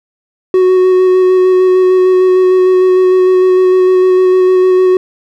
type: tone with vibrato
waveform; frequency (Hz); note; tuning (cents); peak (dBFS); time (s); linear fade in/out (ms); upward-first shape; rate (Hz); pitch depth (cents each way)
triangle; 370; F#4; 0; -3; 0.54-4.97; 2; square; 6.6; 10
effects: none